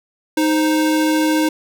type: tone pair together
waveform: square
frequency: 311.2 / 523.3 Hz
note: D#4 / C5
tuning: 0 / 0 cents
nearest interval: major sixth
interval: 900 cents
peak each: -15 / -24 dBFS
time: 0.37-1.49 s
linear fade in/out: 5 ms
effects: none